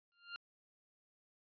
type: tone with exponential growth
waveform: 20% pulse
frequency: 1396.9 Hz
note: F6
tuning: in tune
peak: -35 dBFS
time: 0.12-0.36 s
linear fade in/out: 0 ms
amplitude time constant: 51 ms
effects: resampled to 11025 Hz